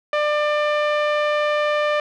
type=tone with low-pass filter; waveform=sawtooth; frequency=596 Hz; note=D5; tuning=25 cents sharp; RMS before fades=-20 dBFS; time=0.13-2 s; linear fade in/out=2 ms; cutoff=2500 Hz; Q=1.1; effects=none